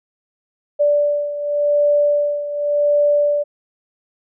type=beating tone pair; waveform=sine; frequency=584 / 584.89 Hz; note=D5 / D5; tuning=-10 / -7 cents; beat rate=0.89 Hz; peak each=-15 / -20 dBFS; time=0.79-3.44 s; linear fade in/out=20 ms; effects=none